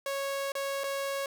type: tone with dropouts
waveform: sawtooth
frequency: 552 Hz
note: C#5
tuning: 7 cents flat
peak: -27 dBFS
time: 0.06-1.26 s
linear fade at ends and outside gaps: 2 ms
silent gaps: 0.52-0.552 / 0.836-0.84 s
effects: none